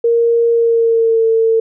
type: tone with pitch glide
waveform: sine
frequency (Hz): 466.2 to 449.8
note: A#4 to A4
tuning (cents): 0 to +38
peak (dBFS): -9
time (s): 0.04-1.6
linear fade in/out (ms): 5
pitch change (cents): -62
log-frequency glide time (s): 0.5-1.27
effects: none